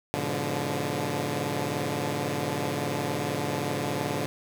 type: chord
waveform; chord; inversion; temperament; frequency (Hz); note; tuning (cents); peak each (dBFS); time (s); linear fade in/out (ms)
10% pulse; G# diminished seventh; none; equal with one note detuned; 103.83 / 123.47 / 144.39 / 174.61; G#2 / B2 / D3 / F3; 0 / 0 / -29 / 0; -26 / -27 / -22 / -27; 0.14-4.26; 0
effects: none